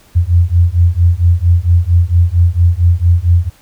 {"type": "beating tone pair", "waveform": "sine", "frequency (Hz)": [84.6, 89], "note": ["E2", "F2"], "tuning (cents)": [45, 33], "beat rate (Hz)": 4.4, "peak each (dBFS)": -10, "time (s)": [0.15, 3.5], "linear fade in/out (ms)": 20, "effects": ["pink hiss -47 dBFS RMS until 3.61 s"]}